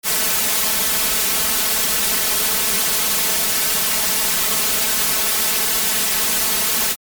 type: noise with comb filter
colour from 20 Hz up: white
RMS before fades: -18 dBFS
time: 0.03-6.96 s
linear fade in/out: 50 ms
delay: 4.6 ms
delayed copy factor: +1
effects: MP3 96 kbps